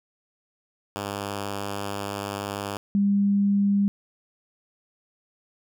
5% pulse / sine tone pair in turn, 100.7 / 200.6 Hz, G2 / G3, +47 / +40 cents, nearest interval octave, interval 1193 cents, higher second, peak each -18 dBFS, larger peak neither, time 0.96-2.77 / 2.95-3.88 s, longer first, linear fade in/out 0 ms, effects none

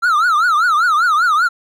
triangle tone with vibrato, 1319 Hz, E6, 1 cent sharp, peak -9 dBFS, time 0.02-1.49 s, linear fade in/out 20 ms, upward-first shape triangle, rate 5.1 Hz, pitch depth 220 cents each way, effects none

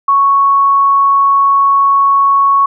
sine tone, 1108.7 Hz, C#6, in tune, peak -6 dBFS, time 0.08-2.66 s, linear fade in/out 5 ms, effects none

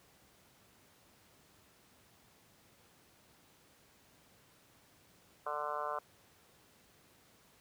harmonic tone, 148.5 Hz, D3, 20 cents sharp, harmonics 3 / 4 / 5 / 6 / 7 / 8 / 9 / 10, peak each -47 / -42 / -44 / -49 / -40 / -43 / -44 / -50 dBFS, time 5.46-5.99 s, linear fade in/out 5 ms, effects pink hiss -65 dBFS RMS until 7.6 s + high-pass 80 Hz 12 dB/octave

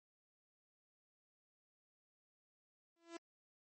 sawtooth tone with exponential growth, 336.3 Hz, E4, 35 cents sharp, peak -40 dBFS, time 2.96-3.17 s, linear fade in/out 5 ms, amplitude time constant 44 ms, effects MP3 32 kbps

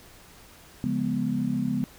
sine chord, C# dominant seventh, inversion none, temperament equal with one note detuned, 140.2 / 174.61 / 207.7 / 246.9 Hz, C#3 / E#3 / G#3 / B3, +20 / 0 / 0 / 0 cents, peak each -32 / -33 / -29 / -27 dBFS, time 0.84-1.84 s, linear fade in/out 0 ms, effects pink hiss -51 dBFS RMS until 1.98 s

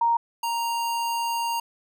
sine / square tone pair in turn, 932.3 / 932.3 Hz, A#5 / A#5, 0 / 0 cents, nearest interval unison, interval 0 cents, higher neither, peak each -18 / -25 dBFS, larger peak first, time 0.01-0.17 / 0.43-1.6 s, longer second, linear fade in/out 5 ms, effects none

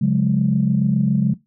sine chord, C# suspended fourth, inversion none, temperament equal with one note detuned, 138.59 / 180.56 / 207.7 Hz, C#3 / F#3 / G#3, 0 / -42 / 0 cents, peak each -18 dBFS, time 0.01-1.34 s, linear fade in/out 10 ms, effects noise-tail reverb RT60 0.2 s tail -19 dB re dry + tanh soft clip ceiling -5 dBFS

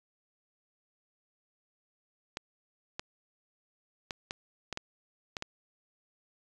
clicks, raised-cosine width 0.2 ms, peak -18 dBFS, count 8, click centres 2.371 / 2.995 / 4.108 / 4.309 / 4.727 / 4.774 / 5.368 / 5.424 s, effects resampled to 22050 Hz

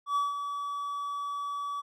triangle tone with ADSR envelope, 1144 Hz, D6, 46 cents flat, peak -22 dBFS, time 0.06-1.82 s, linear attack 99 ms, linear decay 170 ms, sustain -8 dB, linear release 25 ms, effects none

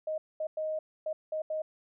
sine tone bursts at uneven times, 624 Hz, D#5, 5 cents sharp, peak -30 dBFS, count 6, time 0.07-0.18 / 0.4-0.47 / 0.57-0.79 / 1.06-1.13 / 1.32-1.42 / 1.5-1.62 s, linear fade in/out 5 ms, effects none

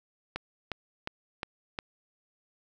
click train, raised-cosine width 0.3 ms, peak -17 dBFS, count 5, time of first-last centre 0.36-1.789 s, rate 2.8 Hz, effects none

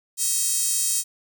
5% pulse tone with high-pass filter, 637 Hz, D#5, 41 cents sharp, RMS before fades -23 dBFS, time 0.17-1.04 s, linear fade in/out 50 ms, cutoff 9100 Hz, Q 1.2, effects none

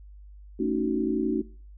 sine chord, D# half-diminished seventh, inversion second, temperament just, 224 / 280 / 311.1 / 373.4 Hz, A3 / C#4 / D#4 / F#4, +31 / +18 / 0 / +16 cents, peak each -29 dBFS, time 0.59-1.42 s, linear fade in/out 10 ms, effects noise-tail reverb RT60 0.4 s tail -21 dB re dry + added 50 Hz sine -44 dBFS peak until 1.77 s

